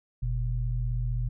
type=tone pair together; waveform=sine; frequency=45.4 / 121.2 Hz; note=F#1 / B2; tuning=-32 / -32 cents; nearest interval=octave + perfect fourth; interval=1700 cents; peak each=-28 / -29 dBFS; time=0.22-1.29 s; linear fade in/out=10 ms; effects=none